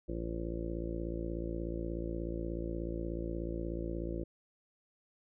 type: harmonic tone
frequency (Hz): 56.6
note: A1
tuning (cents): +50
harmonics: 1 / 2 / 3 / 4 / 5 / 6 / 7 / 8 / 9 / 10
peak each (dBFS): -39 / -47 / -44 / -49 / -46 / -40 / -51 / -52 / -46 / -49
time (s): 0.08-4.24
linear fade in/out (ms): 10
effects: none